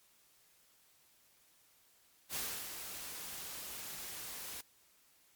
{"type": "noise with ADSR envelope", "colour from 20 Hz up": "white", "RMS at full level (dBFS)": -38, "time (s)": [2.29, 4.61], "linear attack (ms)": 58, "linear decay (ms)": 320, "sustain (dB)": -7, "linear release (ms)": 4, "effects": ["white hiss -68 dBFS RMS until 5.35 s", "MP3 96 kbps"]}